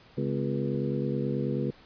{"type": "harmonic tone with a mistuned harmonic", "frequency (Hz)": 69.3, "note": "C#2", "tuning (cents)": 0, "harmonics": [2, 3, 4, 5, 6, 7], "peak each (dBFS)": [-31, -33, -34, -35, -36, -36], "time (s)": [0.17, 1.71], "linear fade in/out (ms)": 10, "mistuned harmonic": 4, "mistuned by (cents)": -130, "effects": ["pink hiss -55 dBFS RMS until 1.85 s", "resampled to 11025 Hz"]}